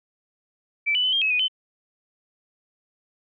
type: tone with pitch steps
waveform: sine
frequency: 2323 / 2979 / 3029 / 3206 / 2570 / 2475 / 3053 Hz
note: D7 / F#7 / F#7 / G7 / E7 / D#7 / G7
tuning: -20 / +11 / +40 / +38 / -45 / -10 / -46 cents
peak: -19 dBFS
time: 0.86-1.483 s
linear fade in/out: 20 ms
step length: 89 ms
effects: none